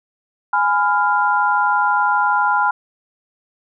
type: chord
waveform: sine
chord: F diminished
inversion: first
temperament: equal with one note detuned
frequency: 830.6 / 1002.7 / 1396.9 Hz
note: Ab5 / Cb6 / F6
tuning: 0 / +26 / 0 cents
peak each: -18 dBFS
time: 0.53-2.71 s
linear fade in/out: 5 ms
effects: none